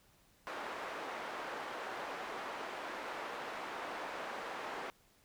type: band-pass noise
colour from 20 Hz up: white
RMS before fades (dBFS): -43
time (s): 0.47-4.9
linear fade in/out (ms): 0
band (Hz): 390 to 1300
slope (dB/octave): 12
effects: pink hiss -68 dBFS RMS until 5.24 s